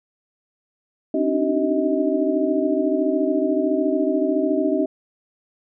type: tone cluster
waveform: sine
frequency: 268 / 295.6 / 309.5 / 380.2 / 633 Hz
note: C4 / D4 / D#4 / F#4 / D#5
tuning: +42 / +11 / -9 / +47 / +30 cents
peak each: -24 dBFS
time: 1.14-4.86 s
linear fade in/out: 5 ms
effects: none